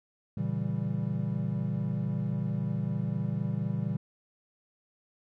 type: chord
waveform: triangle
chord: A# diminished seventh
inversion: none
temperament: equal with one note detuned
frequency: 116.54 / 140.53 / 164.81 / 196 Hz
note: A#2 / C#3 / E3 / G3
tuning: 0 / +24 / 0 / 0 cents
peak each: -32 dBFS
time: 0.37-3.97 s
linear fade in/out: 5 ms
effects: none